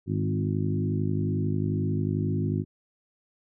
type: harmonic tone with a mistuned harmonic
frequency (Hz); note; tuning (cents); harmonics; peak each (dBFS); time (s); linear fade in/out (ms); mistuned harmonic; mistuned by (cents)
51.2; G#1; -24; 2 / 3 / 4 / 5 / 6 / 7; -28 / -29 / -34 / -32 / -36 / -35; 0.06-2.65; 50; 3; +22
effects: none